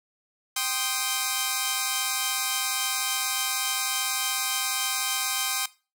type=chord; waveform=5% pulse; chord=C minor; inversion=second; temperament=equal; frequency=784 / 1046.5 / 1244.5 Hz; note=G5 / C6 / Eb6; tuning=0 / 0 / 0 cents; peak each=-18 dBFS; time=0.56-5.66 s; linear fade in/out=5 ms; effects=noise-tail reverb RT60 0.3 s tail -18 dB re dry